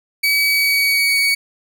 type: tone with pitch glide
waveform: 30% pulse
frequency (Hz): 2277 to 2246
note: C#7 to C#7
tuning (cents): +46 to +22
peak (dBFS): -11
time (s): 0.23-1.35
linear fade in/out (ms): 10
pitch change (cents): -24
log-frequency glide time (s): 0.44-1.13
effects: none